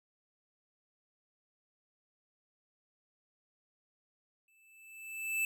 square tone with exponential growth, 2637 Hz, E7, in tune, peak -29 dBFS, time 4.48-5.45 s, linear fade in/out 2 ms, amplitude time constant 210 ms, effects none

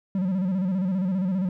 triangle tone with vibrato, 187 Hz, F#3, 19 cents sharp, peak -20 dBFS, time 0.15-1.49 s, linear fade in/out 2 ms, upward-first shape square, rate 15 Hz, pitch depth 73 cents each way, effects none

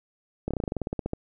slowing click train, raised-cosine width 2 ms, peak -15 dBFS, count 15, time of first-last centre 0.48-1.134 s, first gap 27 ms, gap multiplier 1.08, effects none

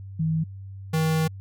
sine / square tone pair in turn, 159.9 / 159.02 Hz, D#3 / D#3, +48 / +38 cents, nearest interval unison, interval 10 cents, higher first, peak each -21 dBFS, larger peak neither, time 0.19-0.44 / 0.93-1.28 s, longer second, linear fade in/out 10 ms, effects added 97 Hz sine -36 dBFS peak until 1.4 s

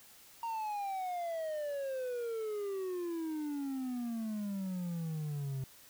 triangle exponential sweep, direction down, 932.3 to 130.6 Hz, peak -33 dBFS, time 0.43-5.64 s, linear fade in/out 2 ms, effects white hiss -58 dBFS RMS until 5.89 s

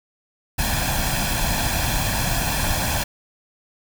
pink noise with comb filter, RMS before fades -22 dBFS, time 0.58-3.04 s, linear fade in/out 10 ms, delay 1.2 ms, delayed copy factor +0.7, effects none

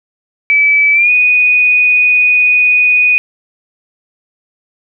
sine tone with pitch glide, 2300 to 2479 Hz, D7 to D#7, -37 to -7 cents, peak -6 dBFS, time 0.5-3.18 s, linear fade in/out 0 ms, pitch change +130 cents, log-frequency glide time 0.93-1.11 s, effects none

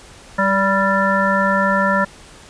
harmonic tone with a mistuned harmonic, 196 Hz, G3, in tune, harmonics 1 / 3 / 5 / 7 / 9, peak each -20 / -20 / -20 / -20 / -20 dBFS, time 0.38-2.05 s, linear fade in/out 10 ms, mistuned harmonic 3, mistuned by -25 cents, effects pink hiss -42 dBFS RMS until 2.49 s + resampled to 22050 Hz

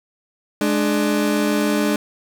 30% pulse tone pair together, 210 / 297 Hz, G#3 / D4, +19 / +20 cents, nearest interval tritone, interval 601 cents, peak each -17 dBFS, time 0.61-1.96 s, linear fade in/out 2 ms, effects none

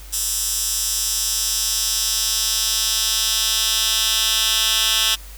10% pulse tone with high-pass filter sweep, 220 Hz, A3, in tune, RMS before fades -20 dBFS, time 0.12-5.16 s, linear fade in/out 20 ms, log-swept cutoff 7200 to 3100 Hz, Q 1.4, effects added 50 Hz sine -36 dBFS peak until 5.37 s + white hiss -43 dBFS RMS until 5.37 s

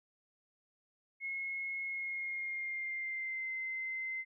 sine tone with pitch glide, 2169 to 2069 Hz, C#7 to C7, -38 to -20 cents, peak -36 dBFS, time 1.2-4.25 s, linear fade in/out 50 ms, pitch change -82 cents, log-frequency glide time 1.84-3.52 s, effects none

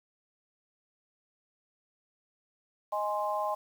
sine chord, Ab major, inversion second, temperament equal, 622.3 / 830.6 / 1046.5 Hz, Eb5 / Ab5 / C6, 0 / 0 / 0 cents, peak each -33 dBFS, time 2.92-3.55 s, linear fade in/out 10 ms, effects 9-bit

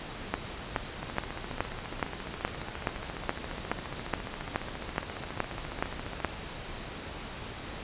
two click trains, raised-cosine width 0.5 ms, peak -11 / -22 dBFS, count 15 / 76, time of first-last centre 0.34-6.247 / 1.03-6.202 s, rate 2.37 / 14.5 Hz, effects pink hiss -40 dBFS RMS until 7.83 s + resampled to 8000 Hz

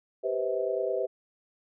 sine chord, C major seventh, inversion second, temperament equal with one note detuned, 392 / 493.9 / 523.3 / 643.8 Hz, G4 / B4 / C5 / E5, 0 / 0 / 0 / -41 cents, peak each -32 dBFS, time 0.23-1.07 s, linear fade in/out 20 ms, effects none

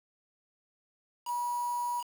sine tone with quantisation, 966 Hz, B5, 39 cents flat, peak -30 dBFS, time 1.25-2.04 s, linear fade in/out 50 ms, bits 7, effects none

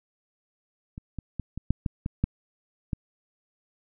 clicks, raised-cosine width 5 ms, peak -25 / -21 / -18 / -21 / -9 / -14 / -17 / -10 / -15 dBFS, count 9, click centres 0.979 / 1.187 / 1.397 / 1.576 / 1.706 / 1.862 / 2.061 / 2.24 / 2.932 s, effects none

